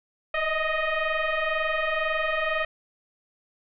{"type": "tone with frequency modulation", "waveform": "sine", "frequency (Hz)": 614, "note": "D#5", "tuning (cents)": -23, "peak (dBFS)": -23, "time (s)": [0.34, 2.65], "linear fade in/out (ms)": 5, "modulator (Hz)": 625, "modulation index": 3.2, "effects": []}